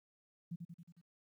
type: tone with echo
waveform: sine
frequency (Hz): 170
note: F3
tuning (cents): -46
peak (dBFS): -39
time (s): 0.51-0.56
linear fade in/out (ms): 10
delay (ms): 91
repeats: 5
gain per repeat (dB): -4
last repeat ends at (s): 1.015
effects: 13-bit